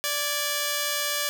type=tone pair together; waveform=5% pulse; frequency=584 / 1651.8 Hz; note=D5 / G#6; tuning=-10 / -10 cents; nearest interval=octave + tritone; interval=1800 cents; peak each=-15 / -19 dBFS; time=0.04-1.29 s; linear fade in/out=0 ms; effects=none